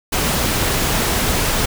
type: noise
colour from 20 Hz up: pink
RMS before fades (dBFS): -18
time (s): 0.12-1.66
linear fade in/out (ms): 10
effects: none